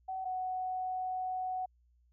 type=tone pair in turn; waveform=sine; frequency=756 / 742.2 Hz; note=F#5 / F#5; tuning=+37 / +5 cents; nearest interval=unison; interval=32 cents; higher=first; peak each=-35 / -33 dBFS; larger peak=second; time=0.08-0.25 / 0.25-1.66 s; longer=second; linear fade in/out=10 ms; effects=added 60 Hz sine -65 dBFS peak until 2.12 s